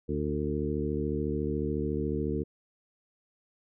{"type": "harmonic tone with a mistuned harmonic", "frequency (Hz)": 74, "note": "D2", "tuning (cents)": 14, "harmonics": [1, 2, 3, 4, 5, 6], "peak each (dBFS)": [-35, -35, -35, -35, -35, -35], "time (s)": [0.08, 2.44], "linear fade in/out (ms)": 20, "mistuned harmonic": 6, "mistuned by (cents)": 23, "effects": []}